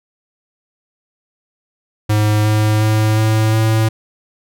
square tone with pitch steps, 106.1 / 107.21 / 108.33 / 109.46 / 110.61 Hz, G#2 / A2 / A2 / A2 / A2, +38 / -44 / -26 / -9 / +10 cents, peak -12 dBFS, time 2.09-3.89 s, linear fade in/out 10 ms, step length 360 ms, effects none

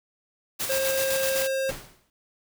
white noise with tremolo, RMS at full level -28 dBFS, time 0.59-1.48 s, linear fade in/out 20 ms, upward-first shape square, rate 7.8 Hz, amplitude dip 40%
square tone, 534 Hz, C5, 35 cents sharp, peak -25 dBFS, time 0.69-1.71 s, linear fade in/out 10 ms
pink noise with exponential decay, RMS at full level -32 dBFS, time 1.69-2.1 s, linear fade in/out 1 ms, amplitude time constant 87 ms
effects none

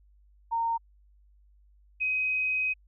sine tone pair in turn, 920 / 2522 Hz, A#5 / D#7, -23 / +23 cents, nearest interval octave + perfect fourth, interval 1746 cents, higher second, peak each -25 dBFS, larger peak neither, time 0.51-0.78 / 2-2.74 s, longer second, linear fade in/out 20 ms, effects added 50 Hz sine -57 dBFS peak until 2.87 s

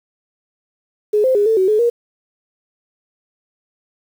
sine tone with pitch steps, 420.6 / 519 / 410.7 / 445.1 / 376.5 / 427.1 / 473 Hz, G#4 / C5 / G#4 / A4 / F#4 / G#4 / A#4, +22 / -14 / -19 / +20 / +30 / +48 / +25 cents, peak -11 dBFS, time 1.13-1.9 s, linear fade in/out 10 ms, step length 110 ms, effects 7-bit

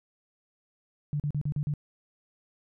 sine tone bursts, 146.83 Hz, D3, in tune, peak -26 dBFS, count 6, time 1.13-1.738 s, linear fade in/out 0 ms, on 68 ms, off 40 ms, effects none

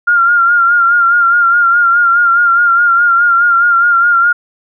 sine tone with vibrato, 1396.9 Hz, F6, in tune, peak -6 dBFS, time 0.07-4.33 s, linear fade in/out 10 ms, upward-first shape sine, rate 4.8 Hz, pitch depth 42 cents each way, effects none

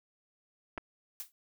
clicks, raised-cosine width 0.5 ms, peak -24 dBFS, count 2, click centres 0.777 / 0.78 s
blue noise with exponential decay, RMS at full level -37 dBFS, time 1.2-1.32 s, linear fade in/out 0 ms, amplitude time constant 25 ms
effects none

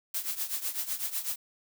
blue noise with tremolo, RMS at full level -30 dBFS, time 0.14-1.36 s, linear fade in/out 5 ms, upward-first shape triangle, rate 8 Hz, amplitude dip 85%, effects none

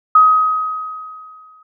sine tone with exponential decay, 1262 Hz, D#6, 24 cents sharp, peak -4 dBFS, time 0.15-1.63 s, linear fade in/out 5 ms, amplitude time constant 320 ms, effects none

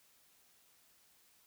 silence, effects white hiss -68 dBFS RMS until 1.46 s

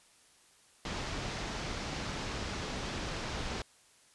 pink low-pass noise, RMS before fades -38 dBFS, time 0.85-3.62 s, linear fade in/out 2 ms, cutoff 6200 Hz, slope 24 dB/octave, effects white hiss -63 dBFS RMS until 4.14 s + resampled to 24000 Hz

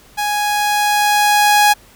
sawtooth tone with level ramp, 830.6 Hz, G#5, in tune, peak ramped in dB -13 to -4 dBFS, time 0.17-1.74 s, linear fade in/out 20 ms, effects pink hiss -46 dBFS RMS until 1.95 s

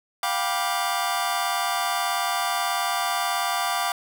sawtooth chord, G dominant seventh, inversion third, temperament just, 705.6 / 784 / 980 / 1176 Hz, F5 / G5 / B5 / D6, +18 / 0 / -14 / +2 cents, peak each -24 / -25 / -27 / -24 dBFS, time 0.23-3.92 s, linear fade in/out 2 ms, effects none

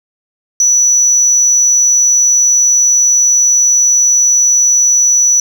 sine tone, 5920 Hz, F#8, in tune, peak -4 dBFS, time 0.6-5.4 s, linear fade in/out 2 ms, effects tanh soft clip ceiling -5 dBFS

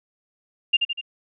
sine tone with echo, 2800 Hz, F7, 4 cents sharp, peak -13 dBFS, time 0.73-0.77 s, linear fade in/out 10 ms, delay 81 ms, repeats 3, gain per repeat -5 dB, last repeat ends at 1.013 s, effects none

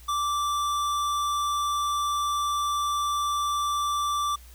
sine tone with hard clipping, 1170 Hz, D6, 7 cents flat, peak -26 dBFS, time 0.08-4.36 s, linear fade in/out 10 ms, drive 15 dB, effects added 60 Hz sine -46 dBFS peak until 4.54 s + white hiss -54 dBFS RMS until 4.54 s

